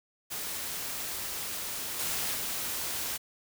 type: noise with level steps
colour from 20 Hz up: white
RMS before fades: -36 / -32 / -34 dBFS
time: 0.3-3.18 s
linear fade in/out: 20 ms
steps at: 1.99 / 2.34 s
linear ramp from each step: 5 ms
effects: none